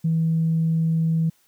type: tone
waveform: sine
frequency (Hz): 162.5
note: E3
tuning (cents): -24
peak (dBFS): -17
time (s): 0.04-1.3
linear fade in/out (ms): 10
effects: tanh soft clip ceiling -13 dBFS + white hiss -62 dBFS RMS until 1.47 s

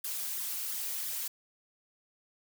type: noise with flanger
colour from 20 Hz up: blue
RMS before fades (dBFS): -36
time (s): 0.04-1.28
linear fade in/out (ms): 5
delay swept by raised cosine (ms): 0.56 to 5.86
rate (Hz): 2.9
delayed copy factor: +0.9
effects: none

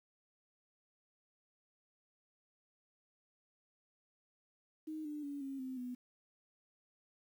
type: tone with pitch steps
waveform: sine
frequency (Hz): 311.8 / 297.9 / 284.6 / 271.9 / 259.8 / 248.2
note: D#4 / D4 / C#4 / C#4 / C4 / B3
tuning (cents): +4 / +25 / +46 / -33 / -12 / +9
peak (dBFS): -40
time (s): 4.87-5.95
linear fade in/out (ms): 10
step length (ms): 180
effects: 11-bit

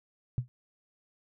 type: tone with exponential decay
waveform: sine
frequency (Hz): 123.47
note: B2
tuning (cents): 0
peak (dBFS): -22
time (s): 0.38-0.48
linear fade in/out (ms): 0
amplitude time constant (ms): 21
effects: none

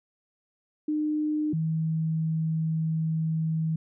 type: tone pair in turn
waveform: sine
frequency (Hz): 303.7 / 160.05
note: D#4 / D#3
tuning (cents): -42 / +49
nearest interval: major seventh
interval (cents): 1109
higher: first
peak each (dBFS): -24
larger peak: neither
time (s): 0.88-1.53 / 1.53-3.76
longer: second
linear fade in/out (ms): 5
effects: none

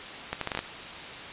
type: accelerating click train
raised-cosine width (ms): 0.3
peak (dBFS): -13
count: 7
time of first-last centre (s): 0.33-0.591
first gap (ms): 83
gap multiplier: 0.73
effects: white hiss -39 dBFS RMS until 1.32 s + resampled to 8000 Hz

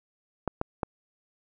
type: clicks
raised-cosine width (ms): 1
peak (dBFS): -13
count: 3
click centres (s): 0.477 / 0.614 / 0.832
effects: none

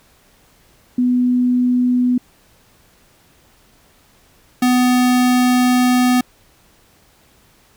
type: tone pair in turn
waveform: sine / square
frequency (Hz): 248.1 / 249.5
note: B3 / B3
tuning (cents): +8 / +18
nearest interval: unison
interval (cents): 10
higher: second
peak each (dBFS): -12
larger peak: neither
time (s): 0.98-2.18 / 4.62-6.21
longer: second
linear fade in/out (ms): 5
effects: pink hiss -53 dBFS RMS until 7.76 s

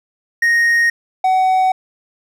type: tone pair in turn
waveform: triangle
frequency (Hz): 1864.7 / 750.8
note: A#6 / F#5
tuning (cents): 0 / +25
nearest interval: octave + major third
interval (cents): 1575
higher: first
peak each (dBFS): -9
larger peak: neither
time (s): 0.42-0.9 / 1.24-1.72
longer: neither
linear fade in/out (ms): 5
effects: none

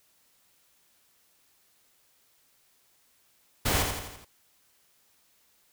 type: noise with echo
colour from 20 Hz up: pink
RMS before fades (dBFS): -26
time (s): 3.65-3.83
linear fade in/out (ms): 10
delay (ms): 84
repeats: 5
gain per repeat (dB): -5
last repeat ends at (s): 4.25
effects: white hiss -66 dBFS RMS until 5.72 s

